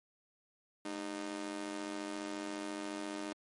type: tone with amplitude modulation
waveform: sawtooth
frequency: 306.6 Hz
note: D#4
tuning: 25 cents flat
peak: -31 dBFS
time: 0.85-3.33 s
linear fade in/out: 5 ms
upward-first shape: sine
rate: 94.4 Hz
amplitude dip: 90%
effects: MP3 48 kbps